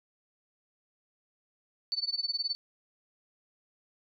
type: tone with tremolo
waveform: sine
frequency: 4496 Hz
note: C#8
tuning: 24 cents sharp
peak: -26 dBFS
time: 1.92-2.55 s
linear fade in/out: 0 ms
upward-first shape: sine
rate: 19 Hz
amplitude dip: 95%
effects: none